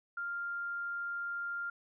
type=tone; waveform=sine; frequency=1396.9 Hz; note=F6; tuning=in tune; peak=-35 dBFS; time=0.17-1.7 s; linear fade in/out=5 ms; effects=none